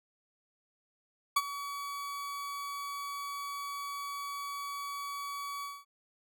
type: tone with ADSR envelope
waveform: 40% pulse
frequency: 1135 Hz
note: C#6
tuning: 41 cents sharp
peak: -21 dBFS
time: 1.36-5.85 s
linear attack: 8 ms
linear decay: 40 ms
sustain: -15 dB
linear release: 220 ms
effects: none